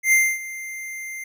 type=tone with ADSR envelope; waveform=square; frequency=2093 Hz; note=C7; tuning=in tune; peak=-13 dBFS; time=0.03-1.24 s; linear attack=93 ms; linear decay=260 ms; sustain=-18 dB; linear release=5 ms; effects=none